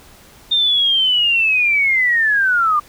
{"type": "linear sweep", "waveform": "sine", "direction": "down", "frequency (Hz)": [3647, 1174.7], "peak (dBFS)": -12, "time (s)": [0.51, 2.8], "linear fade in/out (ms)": 10, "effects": ["pink hiss -45 dBFS RMS until 2.88 s"]}